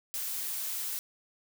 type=noise; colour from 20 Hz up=blue; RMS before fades=-35 dBFS; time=0.14-0.99 s; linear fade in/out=0 ms; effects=none